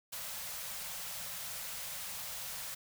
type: band-stop noise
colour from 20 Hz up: white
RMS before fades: -42 dBFS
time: 0.12-2.75 s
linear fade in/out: 10 ms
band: 210 to 480 Hz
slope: 96 dB/octave
effects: none